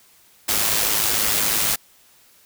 white noise with amplitude modulation, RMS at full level -18 dBFS, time 0.48-1.76 s, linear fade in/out 10 ms, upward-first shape sine, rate 106 Hz, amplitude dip 50%, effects white hiss -54 dBFS RMS until 2.45 s

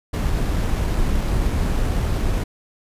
brown noise with sample-and-hold, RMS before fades -20 dBFS, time 0.13-2.44 s, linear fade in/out 10 ms, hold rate 8820 Hz, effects resampled to 32000 Hz

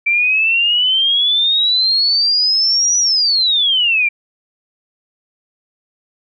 sine exponential two-way sweep, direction up then down, 2334 to 5910 to 2334 Hz, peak -11 dBFS, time 0.06-4.09 s, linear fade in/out 10 ms, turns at 2.98 s, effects none

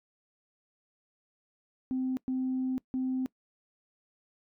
sine tone bursts at uneven times, 258.8 Hz, C4, 19 cents flat, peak -27 dBFS, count 3, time 1.91-2.17 / 2.28-2.78 / 2.94-3.26 s, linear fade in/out 0 ms, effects noise-tail reverb RT60 0.1 s tail -23 dB re dry + tanh soft clip ceiling -24 dBFS

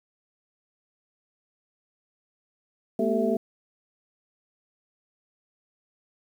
sine tone cluster, 216.4 / 240.1 / 389.6 / 444.6 / 662 Hz, A3 / B3 / G4 / A4 / E5, -29 / -49 / -11 / +18 / +7 cents, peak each -28 dBFS, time 2.99-3.37 s, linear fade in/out 5 ms, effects 9-bit

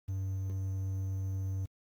triangle tone with quantisation, 95.7 Hz, G2, 41 cents flat, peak -30 dBFS, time 0.08-1.66 s, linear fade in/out 10 ms, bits 10, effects Opus 24 kbps

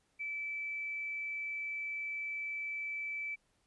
triangle tone with tanh clipping, 2314 Hz, D7, 26 cents flat, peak -36 dBFS, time 0.19-3.36 s, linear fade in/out 20 ms, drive 2 dB, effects pink hiss -75 dBFS RMS until 3.66 s + resampled to 24000 Hz

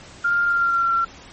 sine tone with pitch glide, 1400 to 1361.7 Hz, F6 to F6, +4 to -44 cents, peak -16 dBFS, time 0.24-1.05 s, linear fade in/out 10 ms, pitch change -48 cents, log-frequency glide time 0.46-0.92 s, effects pink hiss -43 dBFS RMS until 1.32 s + MP3 32 kbps

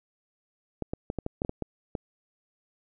clicks, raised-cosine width 2 ms, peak -17 dBFS, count 10, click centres 0.823 / 0.935 / 1.101 / 1.187 / 1.264 / 1.419 / 1.449 / 1.494 / 1.623 / 1.952 s, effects none

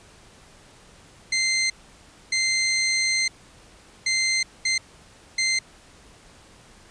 20% pulse tone bursts at uneven times, 2082 Hz, C7, 9 cents flat, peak -15 dBFS, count 5, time 1.32-1.7 / 2.32-3.28 / 4.06-4.43 / 4.65-4.78 / 5.38-5.59 s, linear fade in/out 5 ms, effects pink hiss -51 dBFS RMS until 6.9 s + resampled to 22050 Hz

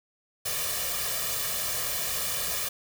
white noise with comb filter, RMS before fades -30 dBFS, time 0.45-2.69 s, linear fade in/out 10 ms, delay 1.7 ms, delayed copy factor +0.75, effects none

